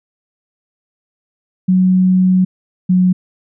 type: tone pair in turn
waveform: sine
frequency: 185 / 182.98 Hz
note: F#3 / F#3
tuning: 0 / -19 cents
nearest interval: unison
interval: 19 cents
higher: first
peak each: -8 dBFS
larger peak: neither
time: 1.68-2.45 / 2.89-3.13 s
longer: first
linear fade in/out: 10 ms
effects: none